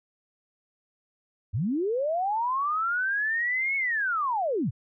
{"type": "linear two-way sweep", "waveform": "sine", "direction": "up then down", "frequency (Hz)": [82.41, 2217, 82.41], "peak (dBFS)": -24, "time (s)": [1.53, 4.71], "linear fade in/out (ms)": 20, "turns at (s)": 3.76, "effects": []}